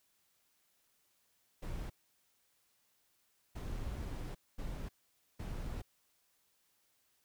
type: noise bursts at uneven times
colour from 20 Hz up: brown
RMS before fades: -41 dBFS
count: 4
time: 1.62-1.9 / 3.55-4.35 / 4.58-4.89 / 5.39-5.82 s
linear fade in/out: 10 ms
effects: white hiss -75 dBFS RMS until 7.24 s